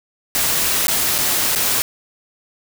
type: noise with dropouts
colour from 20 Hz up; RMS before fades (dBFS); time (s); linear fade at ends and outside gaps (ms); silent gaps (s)
white; -18; 0.35-1.82; 0; 0.87-0.882 / 1.181-1.186 / 1.551-1.559
effects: none